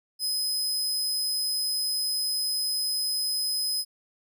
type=tone; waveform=sawtooth; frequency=5050 Hz; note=D#8; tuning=25 cents sharp; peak=-23 dBFS; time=0.19-3.85 s; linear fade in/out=50 ms; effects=none

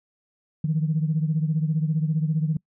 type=beating tone pair; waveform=sine; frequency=154.1 / 169.1 Hz; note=D#3 / E3; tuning=-16 / +44 cents; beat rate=15 Hz; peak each=-21 / -26 dBFS; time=0.64-2.57 s; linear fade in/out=5 ms; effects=noise-tail reverb RT60 0.1 s tail -26 dB re dry + tanh soft clip ceiling -13 dBFS

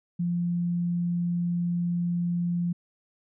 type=tone; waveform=sine; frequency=173.7 Hz; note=F3; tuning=9 cents flat; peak=-24 dBFS; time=0.19-2.73 s; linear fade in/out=10 ms; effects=none

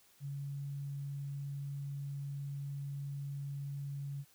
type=tone; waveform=sine; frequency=140.5 Hz; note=C#3; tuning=24 cents sharp; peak=-38 dBFS; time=0.2-4.25 s; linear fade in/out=50 ms; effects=white hiss -66 dBFS RMS until 4.34 s

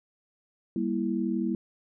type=chord; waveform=sine; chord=E diminished; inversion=first; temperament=just; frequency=197.78 / 237.3 / 329.6 Hz; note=G3 / Bb3 / E4; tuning=+16 / +31 / 0 cents; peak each=-30 dBFS; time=0.76-1.55 s; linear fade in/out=2 ms; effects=none

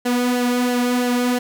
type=tone with flanger; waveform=sawtooth; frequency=246 Hz; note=B3; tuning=7 cents flat; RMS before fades=-19 dBFS; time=0.05-1.39 s; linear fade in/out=10 ms; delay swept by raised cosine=0.82 to 3.02 ms; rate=3 Hz; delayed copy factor=-0.55; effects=none

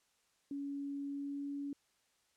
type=tone with pitch glide; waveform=sine; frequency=281.3 to 283.1 Hz; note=C#4 to C#4; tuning=+26 to +37 cents; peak=-38 dBFS; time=0.51-1.73 s; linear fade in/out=2 ms; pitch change=+11 cents; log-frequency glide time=1.06-1.51 s; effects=white hiss -75 dBFS RMS until 2.36 s + low-pass 9000 Hz 12 dB/octave

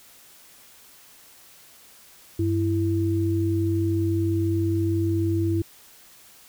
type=tone pair together; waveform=sine; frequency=97.48 / 331.7 Hz; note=G2 / E4; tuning=-9 / +11 cents; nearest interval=octave + major sixth; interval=2120 cents; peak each=-23 dBFS; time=2.39-5.62 s; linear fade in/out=5 ms; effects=white hiss -51 dBFS RMS until 6.48 s

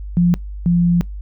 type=tone pair in turn; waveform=sine; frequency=174.61 / 173.4 Hz; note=F3 / F3; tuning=0 / -12 cents; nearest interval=unison; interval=12 cents; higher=first; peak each=-10 / -11 dBFS; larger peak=first; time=0.17-0.34 / 0.66-1.01 s; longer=second; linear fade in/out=0 ms; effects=noise-tail reverb RT60 0.2 s tail -26 dB re dry + added 50 Hz sine -26 dBFS peak until 1.21 s

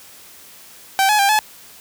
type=tone with pitch steps; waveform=sawtooth; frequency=776 / 846 / 795 / 857 Hz; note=G5 / G#5 / G5 / A5; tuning=-18 / +32 / +24 / -46 cents; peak=-9 dBFS; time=0.99-1.39 s; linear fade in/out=0 ms; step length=100 ms; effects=white hiss -43 dBFS RMS until 1.8 s + high-pass 60 Hz 12 dB/octave

